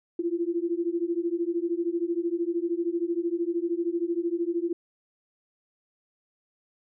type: beating tone pair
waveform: sine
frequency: 335.4 / 348.4 Hz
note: E4 / F4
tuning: +30 / -4 cents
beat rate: 13 Hz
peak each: -28 dBFS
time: 0.19-4.73 s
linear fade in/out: 5 ms
effects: none